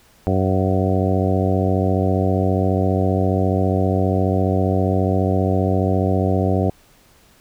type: harmonic tone with a mistuned harmonic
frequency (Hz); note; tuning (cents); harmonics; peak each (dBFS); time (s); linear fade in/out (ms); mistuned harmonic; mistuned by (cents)
94.8; F#2; +43; 1 / 2 / 3 / 4 / 5 / 6 / 7 / 8; -19 / -22 / -24 / -25 / -26 / -27 / -27 / -28; 0.27-6.7; 0; 8; -37
effects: pink hiss -53 dBFS RMS until 7.4 s